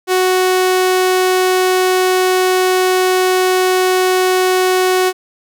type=tone; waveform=sawtooth; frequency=370 Hz; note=F#4; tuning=in tune; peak=-7 dBFS; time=0.07-5.13 s; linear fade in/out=50 ms; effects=none